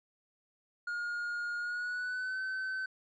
triangle tone with pitch glide, 1427 to 1529.4 Hz, F6 to G6, +37 to -43 cents, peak -32 dBFS, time 0.87-2.86 s, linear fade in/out 5 ms, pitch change +120 cents, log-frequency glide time 1.58-2.4 s, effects resampled to 16000 Hz

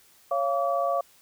sine tone cluster, 554 / 689 / 1148 Hz, C#5 / F5 / D6, -1 / -24 / -40 cents, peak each -27 / -26 / -29 dBFS, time 0.31-1.01 s, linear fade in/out 5 ms, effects white hiss -58 dBFS RMS until 1.21 s

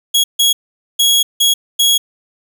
sawtooth tone bursts at uneven times, 3322 Hz, G#7, in tune, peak -6 dBFS, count 5, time 0.14-0.24 / 0.39-0.53 / 0.99-1.23 / 1.4-1.54 / 1.79-1.98 s, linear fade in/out 10 ms, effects none

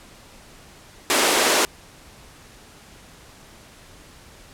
pink high-pass noise, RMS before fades -18 dBFS, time 1.1-1.65 s, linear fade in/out 0 ms, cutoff 310 Hz, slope 24 dB/octave, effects pink hiss -47 dBFS RMS until 4.53 s + low-pass 11000 Hz 12 dB/octave

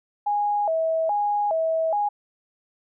sine tone with vibrato, 731 Hz, F#5, 21 cents flat, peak -20 dBFS, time 0.26-2.09 s, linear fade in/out 10 ms, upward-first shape square, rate 1.2 Hz, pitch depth 210 cents each way, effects none

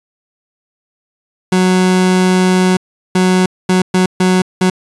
30% pulse tone bursts at uneven times, 184.4 Hz, F#3, 6 cents flat, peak -6 dBFS, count 6, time 1.52-2.77 / 3.15-3.46 / 3.69-3.82 / 3.94-4.06 / 4.2-4.42 / 4.61-4.7 s, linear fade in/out 5 ms, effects resampled to 24000 Hz

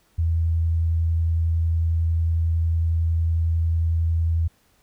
sine tone with vibrato, 82.41 Hz, E2, in tune, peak -18 dBFS, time 0.18-4.48 s, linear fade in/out 10 ms, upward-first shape sine, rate 11 Hz, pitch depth 9 cents each way, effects pink hiss -62 dBFS RMS until 4.82 s

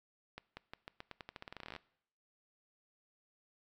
accelerating click train, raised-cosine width 0.3 ms, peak -29 dBFS, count 22, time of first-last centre 0.38-1.763 s, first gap 190 ms, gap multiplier 0.87, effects noise-tail reverb RT60 0.7 s tail -21 dB re dry

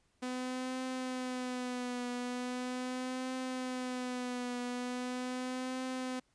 sawtooth tone with vibrato, 251.6 Hz, B3, 32 cents sharp, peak -32 dBFS, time 0.22-6.2 s, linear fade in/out 10 ms, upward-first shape triangle, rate 0.4 Hz, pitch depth 46 cents each way, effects pink hiss -74 dBFS RMS until 6.34 s + resampled to 22050 Hz

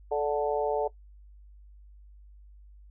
harmonic tone with a mistuned harmonic, 146.83 Hz, D3, in tune, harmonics 3 / 4 / 5 / 6, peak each -28 / -30 / -32 / -34 dBFS, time 0.11-0.88 s, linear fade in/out 10 ms, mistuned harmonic 3, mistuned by -19 cents, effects noise-tail reverb RT60 0.1 s tail -18 dB re dry + added 50 Hz sine -49 dBFS peak until 2.9 s

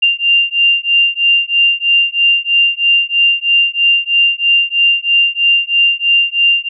sine beating tone pair, 2786 / 2789.1 Hz, F7 / F7, -5 / -3 cents, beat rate 3.1 Hz, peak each -12 dBFS, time 0.02-6.69 s, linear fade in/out 10 ms, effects none

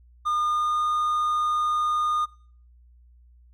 triangle tone with pitch glide, 1214 to 1222.4 Hz, D#6 to D#6, -43 to -31 cents, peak -20 dBFS, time 0.25-2.26 s, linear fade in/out 20 ms, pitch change +12 cents, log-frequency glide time 0.44-0.83 s, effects noise-tail reverb RT60 0.5 s tail -21 dB re dry + added 60 Hz sine -51 dBFS peak until 3.53 s

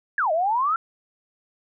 sine exponential two-way sweep, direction down then up, 1743 to 610 to 1371 Hz, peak -19 dBFS, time 0.18-0.76 s, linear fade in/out 2 ms, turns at 0.32 s, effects none

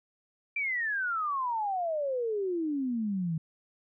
sine exponential sweep, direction down, 2378 to 155.56 Hz, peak -28 dBFS, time 0.56-3.38 s, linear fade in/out 5 ms, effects none

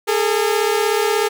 sawtooth tone pair together, 412.4 / 448.9 Hz, G#4 / A4, -12 / +35 cents, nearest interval minor second, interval 147 cents, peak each -14 / -15 dBFS, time 0.07-1.29 s, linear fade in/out 20 ms, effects none

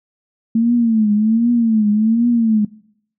sine tone with vibrato, 223.4 Hz, A3, 27 cents sharp, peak -11 dBFS, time 0.55-2.65 s, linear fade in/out 5 ms, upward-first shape triangle, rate 1.3 Hz, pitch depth 140 cents each way, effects noise-tail reverb RT60 0.7 s tail -22 dB re dry

